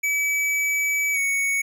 square tone with pitch glide, 2290 to 2225 Hz, D7 to C#7, -44 to +6 cents, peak -21 dBFS, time 0.03-1.62 s, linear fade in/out 10 ms, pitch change -50 cents, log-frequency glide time 1.13-1.18 s, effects none

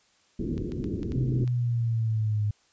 white low-pass noise, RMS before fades -31 dBFS, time 0.39-1.45 s, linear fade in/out 5 ms, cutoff 380 Hz, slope 48 dB/octave
clicks, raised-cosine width 0.2 ms, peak -29 dBFS, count 6, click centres 0.579 / 0.72 / 0.842 / 1.031 / 1.12 / 1.477 s
sine exponential sweep, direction down, 130.81 to 103.5 Hz, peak -23 dBFS, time 1.15-2.51 s, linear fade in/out 5 ms
effects white hiss -64 dBFS RMS until 2.72 s + resampled to 16000 Hz

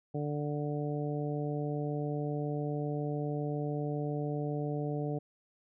harmonic tone, 147.3 Hz, D3, 6 cents sharp, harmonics 1 / 2 / 3 / 4 / 5, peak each -34 / -38 / -38 / -42 / -44 dBFS, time 0.14-5.19 s, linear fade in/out 10 ms, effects none

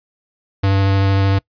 square tone with vibrato, 97.7 Hz, G2, 5 cents flat, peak -13 dBFS, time 0.63-1.39 s, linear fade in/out 10 ms, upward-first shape square, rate 13 Hz, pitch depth 8 cents each way, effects noise-tail reverb RT60 0.1 s tail -24 dB re dry + resampled to 11025 Hz

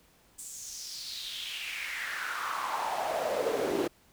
brown noise with high-pass filter sweep, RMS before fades -34 dBFS, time 0.38-3.88 s, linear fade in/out 10 ms, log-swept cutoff 8200 to 340 Hz, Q 4.4, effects pink hiss -63 dBFS RMS until 4.12 s

